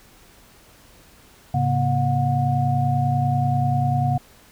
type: tone cluster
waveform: sine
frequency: 106.2 / 136.4 / 237.6 / 725 Hz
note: G#2 / C#3 / A#3 / F#5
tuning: +39 / -28 / +33 / -35 cents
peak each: -25 / -20 / -29 / -23 dBFS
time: 1.54-4.18 s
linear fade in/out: 5 ms
effects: pink hiss -51 dBFS RMS until 4.51 s